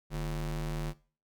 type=ring-modulated tone; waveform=square; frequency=95.6 Hz; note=G2; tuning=43 cents flat; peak=-30 dBFS; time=0.1-0.94 s; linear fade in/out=50 ms; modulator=55 Hz; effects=noise-tail reverb RT60 0.4 s tail -19 dB re dry